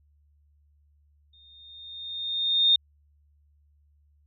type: tone with exponential growth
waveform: sine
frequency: 3661 Hz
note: A#7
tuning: 32 cents flat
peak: -15 dBFS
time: 1.33-2.76 s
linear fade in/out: 5 ms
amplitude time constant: 310 ms
effects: added 73 Hz sine -60 dBFS peak until 4.26 s